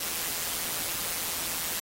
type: noise with amplitude modulation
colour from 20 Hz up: white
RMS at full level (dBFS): -29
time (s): 0-1.8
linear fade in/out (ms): 5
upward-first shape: sine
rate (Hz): 167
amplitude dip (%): 65
effects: AAC 48 kbps